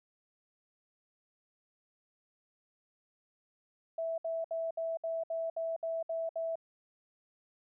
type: tone bursts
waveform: sine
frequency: 657 Hz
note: E5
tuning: 6 cents flat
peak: -32 dBFS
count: 10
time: 3.98-6.556 s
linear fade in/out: 5 ms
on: 200 ms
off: 64 ms
effects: none